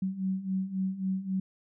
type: beating tone pair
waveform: sine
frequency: 187.3 / 191 Hz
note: F#3 / G3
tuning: +21 / -45 cents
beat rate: 3.7 Hz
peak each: -34 / -30 dBFS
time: 0.02-1.4 s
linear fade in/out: 5 ms
effects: none